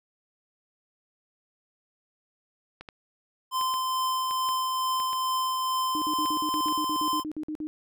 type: clicks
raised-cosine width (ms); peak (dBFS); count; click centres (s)
0.3; -25; 11; 2.81 / 2.888 / 3.612 / 3.74 / 4.31 / 4.489 / 5.001 / 5.131 / 6.26 / 6.541 / 6.684
type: tone with tremolo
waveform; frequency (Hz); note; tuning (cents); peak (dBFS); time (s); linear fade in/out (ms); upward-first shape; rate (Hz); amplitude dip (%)
square; 1034; C6; -21; -25; 3.51-7.24; 50; triangle; 2.3; 25
type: tone bursts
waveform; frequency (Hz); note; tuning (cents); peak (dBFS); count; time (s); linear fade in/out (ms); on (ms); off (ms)
sine; 306.9; D#4; -24; -30; 15; 5.95-7.67; 0; 68; 50
effects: none